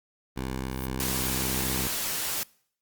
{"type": "tone", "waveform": "10% pulse", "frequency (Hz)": 65, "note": "C2", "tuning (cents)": -11, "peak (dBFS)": -22, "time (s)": [0.36, 1.88], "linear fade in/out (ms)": 10}
{"type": "noise with exponential growth", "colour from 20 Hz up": "violet", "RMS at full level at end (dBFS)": -35, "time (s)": [0.58, 0.86], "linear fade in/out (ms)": 5, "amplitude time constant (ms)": 60}
{"type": "noise", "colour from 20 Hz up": "white", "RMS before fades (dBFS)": -30, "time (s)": [1, 2.43], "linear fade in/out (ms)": 0}
{"effects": ["noise-tail reverb RT60 0.6 s tail -24 dB re dry", "Opus 32 kbps"]}